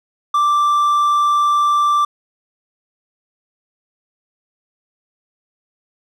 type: tone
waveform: triangle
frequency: 1174.7 Hz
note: D6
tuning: in tune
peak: -10 dBFS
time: 0.34-2.05 s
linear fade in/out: 5 ms
effects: none